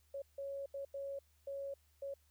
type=tone bursts at uneven times; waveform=sine; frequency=554.4 Hz; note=C#5; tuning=in tune; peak=-40 dBFS; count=6; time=0.14-0.22 / 0.38-0.66 / 0.74-0.85 / 0.94-1.19 / 1.47-1.74 / 2.02-2.14 s; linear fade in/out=5 ms; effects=added 75 Hz sine -70 dBFS peak until 2.3 s + white hiss -75 dBFS RMS until 2.3 s